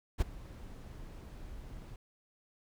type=noise with ADSR envelope; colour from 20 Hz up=brown; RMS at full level=-26 dBFS; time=0.18-1.96 s; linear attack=36 ms; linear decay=12 ms; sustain=-21 dB; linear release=3 ms; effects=none